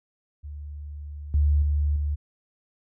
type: tone with level steps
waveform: sine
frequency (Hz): 73.42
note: D2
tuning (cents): 0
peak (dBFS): -34 / -17 / -20 / -23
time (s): 0.43-2.16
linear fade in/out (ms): 20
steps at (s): 1.34 / 1.62 / 1.96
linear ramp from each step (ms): 2
effects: none